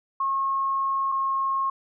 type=tone pair in turn; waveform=sine; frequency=1085 / 1080.6 Hz; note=C#6 / C#6; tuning=-37 / -44 cents; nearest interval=unison; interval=7 cents; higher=first; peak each=-22 dBFS; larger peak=neither; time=0.2-1.12 / 1.12-1.7 s; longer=first; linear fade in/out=5 ms; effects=none